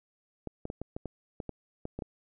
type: clicks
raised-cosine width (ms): 2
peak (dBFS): -23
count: 11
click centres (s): 0.473 / 0.654 / 0.701 / 0.816 / 0.965 / 1.057 / 1.402 / 1.493 / 1.854 / 1.99 / 2.022
effects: none